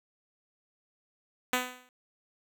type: tone with exponential decay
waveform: 5% pulse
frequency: 251 Hz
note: B3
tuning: 28 cents sharp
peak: -12 dBFS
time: 1.53-1.89 s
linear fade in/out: 1 ms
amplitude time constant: 77 ms
effects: none